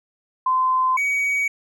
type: tone pair in turn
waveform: sine / triangle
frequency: 1031 / 2258 Hz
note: C6 / C#7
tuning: -26 / +31 cents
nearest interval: octave + major second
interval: 1357 cents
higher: second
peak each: -16 / -17 dBFS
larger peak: first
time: 0.46-0.97 / 0.97-1.48 s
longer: neither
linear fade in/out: 5 ms
effects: none